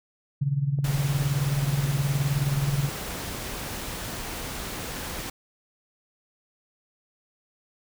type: tone with tremolo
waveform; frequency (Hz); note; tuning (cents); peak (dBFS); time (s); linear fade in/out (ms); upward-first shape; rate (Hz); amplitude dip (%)
sine; 140; C#3; +18; -19; 0.41-2.89; 10; sine; 19; 75
type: clicks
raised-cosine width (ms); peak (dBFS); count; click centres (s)
2; -26; 12; 0.788 / 1.223 / 1.384 / 1.972 / 2.155 / 2.469 / 2.89 / 3.155 / 3.348 / 3.537 / 3.664 / 3.939
type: noise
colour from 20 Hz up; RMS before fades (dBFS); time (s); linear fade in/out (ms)
pink; -34; 0.84-5.3; 5
effects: none